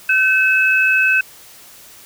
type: tone pair together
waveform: sine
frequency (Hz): 1531 / 2587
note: G6 / E7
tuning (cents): -41 / -33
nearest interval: major sixth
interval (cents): 908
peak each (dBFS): -14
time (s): 0.09-1.21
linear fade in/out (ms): 5
effects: white hiss -42 dBFS RMS until 2.05 s